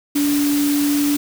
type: tone in noise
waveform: sine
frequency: 289.3 Hz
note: D4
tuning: 26 cents flat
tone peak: -15 dBFS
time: 0.15-1.17 s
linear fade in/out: 10 ms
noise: white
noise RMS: -26 dBFS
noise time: 0.15-1.17 s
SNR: +8 dB
effects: none